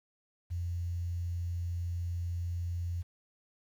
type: tone with quantisation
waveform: sine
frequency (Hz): 86.7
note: F2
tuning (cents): -12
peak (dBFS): -32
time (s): 0.5-3.03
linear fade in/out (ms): 20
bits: 10
effects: none